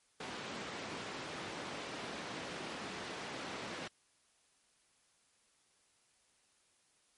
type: band-pass noise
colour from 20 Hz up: pink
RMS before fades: -44 dBFS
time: 0.2-3.88 s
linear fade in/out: 5 ms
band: 200 to 4200 Hz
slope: 12 dB/octave
effects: white hiss -72 dBFS RMS until 7.17 s + MP3 48 kbps